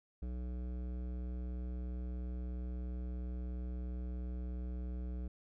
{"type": "tone with hard clipping", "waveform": "sine", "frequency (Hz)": 61.5, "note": "B1", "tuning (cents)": -7, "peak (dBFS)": -40, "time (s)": [0.22, 5.28], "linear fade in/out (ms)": 5, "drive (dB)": 14, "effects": []}